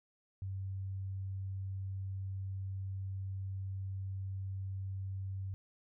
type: tone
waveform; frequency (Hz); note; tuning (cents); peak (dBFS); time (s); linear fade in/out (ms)
sine; 96.2; G2; -32; -37; 0.42-5.54; 0
effects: none